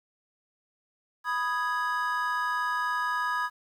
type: chord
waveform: triangle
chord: G# minor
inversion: first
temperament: equal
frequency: 987.8 / 1244.5 / 1661.2 Hz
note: B5 / D#6 / G#6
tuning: 0 / 0 / 0 cents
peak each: -29 dBFS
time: 1.24-3.5 s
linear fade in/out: 50 ms
effects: 10-bit